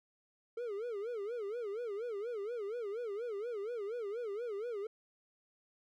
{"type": "tone with vibrato", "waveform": "triangle", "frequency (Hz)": 440, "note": "A4", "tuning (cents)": 0, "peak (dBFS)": -35, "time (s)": [0.57, 4.87], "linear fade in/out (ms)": 5, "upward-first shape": "sine", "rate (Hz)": 4.2, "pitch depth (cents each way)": 190, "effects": []}